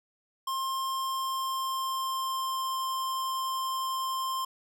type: tone with pitch glide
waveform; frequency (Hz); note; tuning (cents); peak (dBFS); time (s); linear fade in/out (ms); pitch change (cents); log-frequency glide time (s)
square; 1061 to 1051.8; C6 to C6; +24 to +9; -30; 0.47-4.45; 5; -15; 0.91-2.8
effects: none